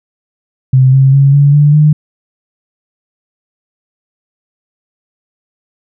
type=tone with pitch steps; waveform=sine; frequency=130.5 / 134.4 / 138.42 / 142.56 / 146.82 / 151.21 Hz; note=C3 / C3 / C#3 / C#3 / D3 / D#3; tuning=-4 / +47 / -2 / +49 / 0 / -49 cents; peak=-3 dBFS; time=0.73-1.93 s; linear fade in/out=5 ms; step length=200 ms; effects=none